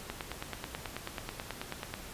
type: click train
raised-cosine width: 0.3 ms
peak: -20 dBFS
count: 18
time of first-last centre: 0.1-1.94 s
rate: 9.24 Hz
effects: pink hiss -46 dBFS RMS until 2.13 s + resampled to 32000 Hz